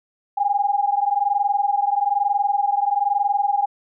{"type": "tone pair together", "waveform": "sine", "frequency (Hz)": [801, 822.1], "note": ["G5", "G#5"], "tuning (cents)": [37, -18], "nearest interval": "unison", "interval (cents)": 45, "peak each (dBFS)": -20, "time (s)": [0.37, 3.66], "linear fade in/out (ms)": 10, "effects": []}